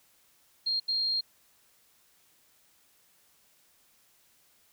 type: tone bursts at uneven times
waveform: sine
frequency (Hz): 4219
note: C8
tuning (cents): +14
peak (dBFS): -26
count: 2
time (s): 0.66-0.8 / 0.88-1.21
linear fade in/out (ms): 10
effects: white hiss -65 dBFS RMS until 4.72 s